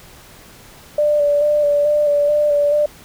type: tone with vibrato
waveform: sine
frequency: 587.3 Hz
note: D5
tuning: in tune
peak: -12 dBFS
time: 0.98-2.86 s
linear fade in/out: 5 ms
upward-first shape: square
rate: 2.3 Hz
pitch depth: 20 cents each way
effects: pink hiss -43 dBFS RMS until 3.04 s